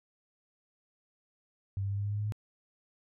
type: tone with pitch steps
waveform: sine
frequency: 98 / 99.08 / 100.17 / 101.28 / 102.4 / 103.53 / 104.67 / 105.83 Hz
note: G2 / G2 / G2 / G#2 / G#2 / G#2 / G#2 / G#2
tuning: 0 / +19 / +38 / -43 / -24 / -5 / +14 / +33 cents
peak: -30 dBFS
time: 1.77-2.322 s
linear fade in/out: 0 ms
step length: 69 ms
effects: none